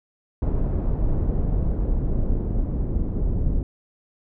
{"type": "noise with low-pass filter sweep", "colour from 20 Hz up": "brown", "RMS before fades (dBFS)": -22, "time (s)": [0.42, 3.63], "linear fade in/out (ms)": 2, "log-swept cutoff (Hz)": [650, 370], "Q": 0.76, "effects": []}